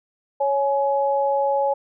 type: tone pair together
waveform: sine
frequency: 555 / 841.7 Hz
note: C#5 / G#5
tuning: +2 / +23 cents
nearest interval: perfect fifth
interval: 721 cents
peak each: -20 / -21 dBFS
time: 0.4-1.74 s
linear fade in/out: 10 ms
effects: none